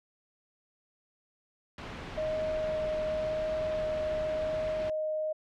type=noise; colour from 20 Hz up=pink; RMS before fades=-40 dBFS; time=1.78-4.9 s; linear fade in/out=2 ms
type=tone with vibrato; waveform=sine; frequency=622.3 Hz; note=D#5; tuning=in tune; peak=-29 dBFS; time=2.17-5.33 s; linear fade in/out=10 ms; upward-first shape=triangle; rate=0.93 Hz; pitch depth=8 cents each way
effects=low-pass 3000 Hz 12 dB/octave